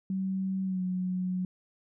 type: tone with pitch glide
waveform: sine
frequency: 190.5 to 183.37 Hz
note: G3 to F#3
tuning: -49 to -15 cents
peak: -28 dBFS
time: 0.1-1.45 s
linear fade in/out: 2 ms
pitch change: -66 cents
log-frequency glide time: 0.64-0.82 s
effects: none